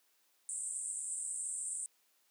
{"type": "band-pass noise", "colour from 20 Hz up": "pink", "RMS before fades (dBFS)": -40, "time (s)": [0.49, 1.86], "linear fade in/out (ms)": 0, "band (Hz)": [7900, 9000], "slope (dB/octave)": 96, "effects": ["white hiss -73 dBFS RMS until 2.3 s", "high-pass 300 Hz 12 dB/octave"]}